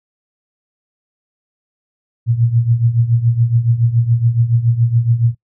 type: tone with tremolo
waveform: sine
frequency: 117.4 Hz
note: A#2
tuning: 13 cents sharp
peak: -7 dBFS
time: 2.26-5.35 s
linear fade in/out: 50 ms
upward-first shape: triangle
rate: 7.1 Hz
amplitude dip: 85%
effects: noise-tail reverb RT60 0.1 s tail -21 dB re dry